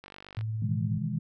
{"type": "click train", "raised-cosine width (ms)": 0.3, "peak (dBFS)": -29, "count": 19, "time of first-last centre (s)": [0.04, 0.41], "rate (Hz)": 48.6}
{"type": "tone with tremolo", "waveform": "sine", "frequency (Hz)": 110, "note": "A2", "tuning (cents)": 0, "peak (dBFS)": -28, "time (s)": [0.37, 0.98], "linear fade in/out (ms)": 5, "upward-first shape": "triangle", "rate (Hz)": 18, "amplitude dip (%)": 25}
{"type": "chord", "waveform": "sine", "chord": "E major seventh", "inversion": "second", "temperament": "equal with one note detuned", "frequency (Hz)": [125.05, 155.56, 164.81, 207.7], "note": ["B2", "D#3", "E3", "G#3"], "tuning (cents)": [22, 0, 0, 0], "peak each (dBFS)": -34, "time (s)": [0.62, 1.19], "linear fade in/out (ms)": 5}
{"effects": []}